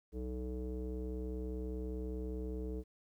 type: tone with low-pass filter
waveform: square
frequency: 62.5 Hz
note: B1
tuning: 21 cents sharp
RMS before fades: -40 dBFS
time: 0.12-2.84 s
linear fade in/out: 50 ms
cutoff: 400 Hz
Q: 6.9
effects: 12-bit